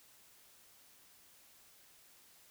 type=silence; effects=white hiss -63 dBFS RMS until 2.5 s